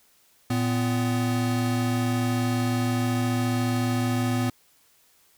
square tone pair together, 114.89 / 250 Hz, A#2 / B3, -25 / +21 cents, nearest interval octave + minor second, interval 1346 cents, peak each -26 dBFS, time 0.5-4.5 s, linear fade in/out 5 ms, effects white hiss -61 dBFS RMS until 5.37 s

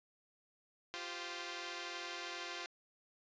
5% pulse chord, F suspended second, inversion none, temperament equal with one note detuned, 349.2 / 392 / 518.4 Hz, F4 / G4 / C5, 0 / 0 / -16 cents, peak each -33 / -37 / -37 dBFS, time 0.94-2.66 s, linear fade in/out 0 ms, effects resampled to 16000 Hz

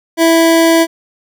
25% pulse tone, 329.6 Hz, E4, in tune, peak -3 dBFS, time 0.17-0.87 s, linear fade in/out 50 ms, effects none

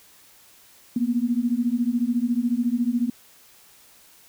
sine beating tone pair, 233.1 / 247.1 Hz, A#3 / B3, 0 / +1 cents, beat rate 14 Hz, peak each -23 dBFS, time 0.96-3.1 s, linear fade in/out 5 ms, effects white hiss -53 dBFS RMS until 4.28 s

